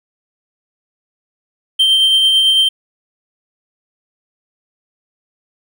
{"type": "tone with tremolo", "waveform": "triangle", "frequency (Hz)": 3136, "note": "G7", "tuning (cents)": 0, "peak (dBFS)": -6, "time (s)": [1.79, 2.69], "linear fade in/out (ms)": 10, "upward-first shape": "triangle", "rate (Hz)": 9, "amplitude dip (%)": 30, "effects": []}